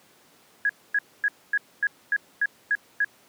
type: tone bursts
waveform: sine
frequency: 1663 Hz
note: G#6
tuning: 2 cents sharp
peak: -19 dBFS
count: 9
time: 0.65-3.046 s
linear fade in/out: 2 ms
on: 44 ms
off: 250 ms
effects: pink hiss -57 dBFS RMS until 3.28 s + high-pass 200 Hz 12 dB/octave